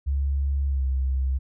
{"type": "tone with pitch glide", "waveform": "sine", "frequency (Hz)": [69.4, 65.96], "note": ["C#2", "C2"], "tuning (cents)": [3, 15], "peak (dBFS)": -21, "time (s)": [0.06, 1.39], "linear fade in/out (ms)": 20, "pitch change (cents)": -88, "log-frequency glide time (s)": [0.68, 0.84], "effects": []}